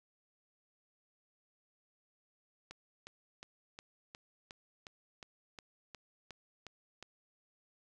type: click train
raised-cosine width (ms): 0.2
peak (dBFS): -30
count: 13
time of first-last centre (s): 2.71-7.027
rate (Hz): 2.78
effects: none